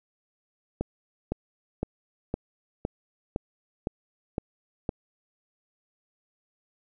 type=click train; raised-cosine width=2 ms; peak=-14 dBFS; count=9; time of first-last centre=0.81-4.892 s; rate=1.96 Hz; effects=none